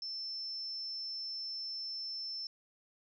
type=tone; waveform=sine; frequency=5320 Hz; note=E8; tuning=15 cents sharp; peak=-38 dBFS; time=0.02-2.47 s; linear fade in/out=2 ms; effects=none